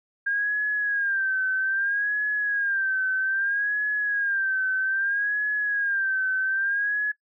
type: tone with vibrato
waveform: sine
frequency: 1609 Hz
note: G6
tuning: 45 cents sharp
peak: -22 dBFS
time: 0.26-7.12 s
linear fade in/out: 10 ms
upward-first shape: sine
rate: 0.62 Hz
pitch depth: 88 cents each way
effects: noise-tail reverb RT60 0.1 s tail -22 dB re dry